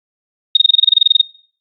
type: tone bursts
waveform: sine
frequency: 3712 Hz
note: A#7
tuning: 8 cents flat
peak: -3 dBFS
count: 15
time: 0.55-1.214 s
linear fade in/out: 5 ms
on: 20 ms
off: 26 ms
effects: noise-tail reverb RT60 0.5 s tail -22 dB re dry + Opus 48 kbps